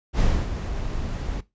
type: noise with ADSR envelope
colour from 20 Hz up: brown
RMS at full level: -18 dBFS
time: 0.13-1.41 s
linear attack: 66 ms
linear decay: 270 ms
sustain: -10 dB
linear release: 11 ms
effects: noise-tail reverb RT60 0.2 s tail -18 dB re dry + resampled to 16000 Hz